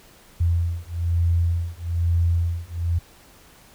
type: beating tone pair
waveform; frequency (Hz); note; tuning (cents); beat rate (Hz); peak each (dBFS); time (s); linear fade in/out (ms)
sine; 84.6 / 85.7; E2 / F2; +45 / -32; 1.1; -22; 0.4-2.99; 10
effects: pink hiss -51 dBFS RMS until 3.74 s